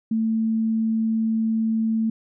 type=tone; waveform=sine; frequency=222.8 Hz; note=A3; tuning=22 cents sharp; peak=-19 dBFS; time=0.11-2.1 s; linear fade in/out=5 ms; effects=none

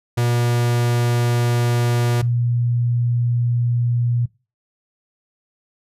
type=tone pair in turn; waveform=45% pulse / sine; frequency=120 / 120 Hz; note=B2 / B2; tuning=-49 / -49 cents; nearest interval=unison; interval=0 cents; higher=neither; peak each=-16 dBFS; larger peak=neither; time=0.17-2.22 / 2.22-4.26 s; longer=first; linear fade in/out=10 ms; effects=noise-tail reverb RT60 0.3 s tail -21 dB re dry + resampled to 32000 Hz

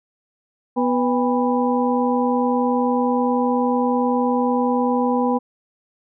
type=harmonic tone with a mistuned harmonic; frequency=246.9 Hz; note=B3; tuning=in tune; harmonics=1 / 2 / 3 / 4; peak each=-19 / -22 / -24 / -25 dBFS; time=0.76-5.39 s; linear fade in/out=20 ms; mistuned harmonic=3; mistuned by=+140 cents; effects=none

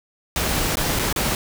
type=noise with dropouts; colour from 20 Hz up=pink; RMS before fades=-22 dBFS; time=0.36-1.35 s; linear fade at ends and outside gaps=1 ms; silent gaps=0.755-0.77 / 0.99-0.994 / 1.127-1.161 s; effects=none

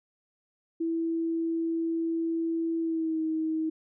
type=tone with pitch glide; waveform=sine; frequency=329.6 to 317.5 Hz; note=E4 to D#4; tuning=0 to +35 cents; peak=-26 dBFS; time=0.8-3.7 s; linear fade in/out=10 ms; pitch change=-65 cents; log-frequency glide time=2.8-3.21 s; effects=none

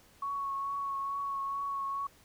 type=tone with vibrato; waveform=sine; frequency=1108.7 Hz; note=C#6; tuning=in tune; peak=-32 dBFS; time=0.22-2.07 s; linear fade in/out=5 ms; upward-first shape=triangle; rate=2.3 Hz; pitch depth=20 cents each way; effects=pink hiss -61 dBFS RMS until 2.24 s

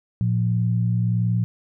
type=tone pair together; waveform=sine; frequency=114.9 / 176.29 Hz; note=A#2 / F3; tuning=-25 / +17 cents; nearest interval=perfect fifth; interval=742 cents; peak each=-19 / -24 dBFS; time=0.21-1.44 s; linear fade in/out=0 ms; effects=none

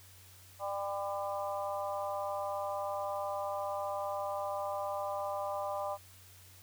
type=harmonic tone with a mistuned harmonic; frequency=198.9 Hz; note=G3; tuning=25 cents sharp; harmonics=3 / 4 / 5 / 6; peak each=-37 / -39 / -41 / -43 dBFS; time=0.59-5.98 s; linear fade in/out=50 ms; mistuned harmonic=5; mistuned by=+23 cents; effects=added 93 Hz sine -58 dBFS peak until 6.62 s + white hiss -58 dBFS RMS until 6.62 s

